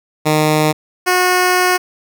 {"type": "tone pair in turn", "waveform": "10% pulse", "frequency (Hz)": [153.8, 363.6], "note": ["D#3", "F#4"], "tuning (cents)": [-20, -30], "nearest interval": "octave + minor third", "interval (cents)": 1490, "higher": "second", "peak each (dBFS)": -3, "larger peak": "neither", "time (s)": [[0.25, 0.73], [1.06, 1.78]], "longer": "second", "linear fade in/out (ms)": 20, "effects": []}